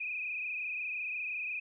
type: tone with frequency modulation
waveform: sine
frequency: 2489 Hz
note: D#7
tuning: in tune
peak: -34 dBFS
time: 0-1.6 s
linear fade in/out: 10 ms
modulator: 25.7 Hz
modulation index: 3.4
effects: none